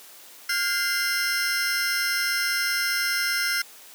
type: tone cluster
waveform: 40% pulse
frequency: 1414 / 1601 / 2075 / 5290 Hz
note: F6 / G6 / C7 / E8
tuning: +21 / +36 / -15 / +5 cents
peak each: -27 / -30 / -27 / -27 dBFS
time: 0.49-3.62 s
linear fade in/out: 5 ms
effects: white hiss -47 dBFS RMS until 3.94 s + high-pass 300 Hz 12 dB/octave